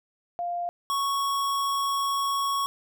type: tone pair in turn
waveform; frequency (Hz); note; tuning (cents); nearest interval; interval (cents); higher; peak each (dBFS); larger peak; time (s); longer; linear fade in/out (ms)
sine / square; 698.5 / 1108.8; F5 / C#6; 0 / 0; minor sixth; 800; second; -27 / -25; second; 0.39-0.69 / 0.9-2.66; second; 0
effects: none